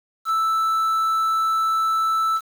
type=tone with quantisation; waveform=triangle; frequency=1318.5 Hz; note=E6; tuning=in tune; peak=-16 dBFS; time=0.25-2.41 s; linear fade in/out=50 ms; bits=7; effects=none